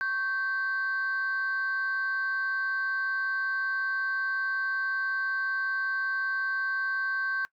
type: tone pair together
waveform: sine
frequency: 1099.6 / 1555 Hz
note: C#6 / G6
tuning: -14 / -14 cents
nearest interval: tritone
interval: 600 cents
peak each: -35 / -26 dBFS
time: 0.01-7.45 s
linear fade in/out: 0 ms
effects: noise-tail reverb RT60 0.1 s tail -21 dB re dry + tanh soft clip ceiling -23 dBFS